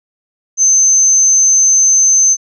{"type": "tone", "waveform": "sine", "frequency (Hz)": 6210, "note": "G8", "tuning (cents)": -17, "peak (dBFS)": -6, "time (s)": [0.57, 2.37], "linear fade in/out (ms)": 50, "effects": []}